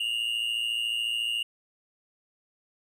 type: tone pair together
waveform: triangle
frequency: 2786 / 2900 Hz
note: F7 / F#7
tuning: -5 / -35 cents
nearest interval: minor second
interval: 70 cents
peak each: -28 dBFS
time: 0-1.43 s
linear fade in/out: 5 ms
effects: none